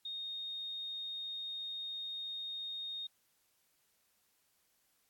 sine tone, 3703 Hz, A#7, 12 cents flat, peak -39 dBFS, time 0.05-3.07 s, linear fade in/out 5 ms, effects white hiss -75 dBFS RMS until 5.09 s + AAC 64 kbps

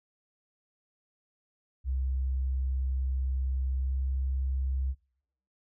sine tone with pitch glide, 65.41 to 66.09 Hz, C2 to C2, 0 to +18 cents, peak -27 dBFS, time 1.84-4.95 s, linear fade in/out 50 ms, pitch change +18 cents, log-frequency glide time 3.78-3.96 s, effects noise-tail reverb RT60 0.7 s tail -24 dB re dry

